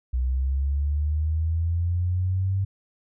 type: linear sweep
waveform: sine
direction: up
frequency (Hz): 61.74 to 97.7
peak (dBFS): -21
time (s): 0.13-2.65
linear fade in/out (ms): 10
effects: none